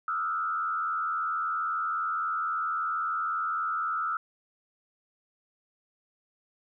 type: tone with frequency modulation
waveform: sine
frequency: 1318.5 Hz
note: E6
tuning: in tune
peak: -27 dBFS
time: 0.08-4.17 s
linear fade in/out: 2 ms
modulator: 83.7 Hz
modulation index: 1
effects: none